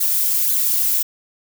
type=noise with flanger; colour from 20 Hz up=violet; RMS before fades=-18 dBFS; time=0-1.03 s; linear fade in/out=10 ms; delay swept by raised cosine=0.35 to 3.05 ms; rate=1.9 Hz; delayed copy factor=-0.6; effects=none